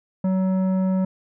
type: tone with tanh clipping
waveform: triangle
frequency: 188 Hz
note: F#3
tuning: 28 cents sharp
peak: -20 dBFS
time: 0.24-1.05 s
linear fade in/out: 5 ms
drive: 15 dB
effects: none